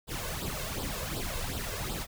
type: noise with flanger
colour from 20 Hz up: pink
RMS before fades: -35 dBFS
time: 0.07-2.07 s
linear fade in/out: 50 ms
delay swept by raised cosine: 0.23 to 1.93 ms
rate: 2.7 Hz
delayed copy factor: +0.7
effects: none